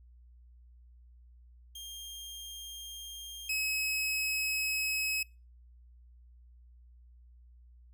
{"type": "tone pair in turn", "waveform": "sawtooth", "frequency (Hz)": [3209, 2560], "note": ["G7", "D#7"], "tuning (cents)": [40, 49], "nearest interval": "major third", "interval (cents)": 391, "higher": "first", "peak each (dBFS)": [-39, -27], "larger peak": "second", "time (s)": [[1.75, 3.49], [3.49, 5.23]], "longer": "neither", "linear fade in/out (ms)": 5, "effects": ["noise-tail reverb RT60 0.3 s tail -25 dB re dry", "added 60 Hz sine -54 dBFS peak until 7.93 s"]}